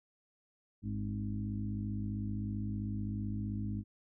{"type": "harmonic tone with a mistuned harmonic", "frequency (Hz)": 51.5, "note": "G#1", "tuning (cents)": -14, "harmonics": [1, 2, 4, 5, 6], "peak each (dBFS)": [-44, -37, -39, -45, -47], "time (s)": [0.82, 3.84], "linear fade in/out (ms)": 50, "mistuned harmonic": 5, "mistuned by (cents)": 27, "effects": []}